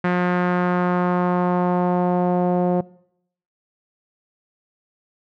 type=tone with low-pass filter sweep; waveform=sawtooth; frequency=178.7 Hz; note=F3; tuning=40 cents sharp; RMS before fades=-19 dBFS; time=0.04-2.81 s; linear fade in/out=5 ms; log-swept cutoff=1800 to 630 Hz; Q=1.9; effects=noise-tail reverb RT60 0.7 s tail -22 dB re dry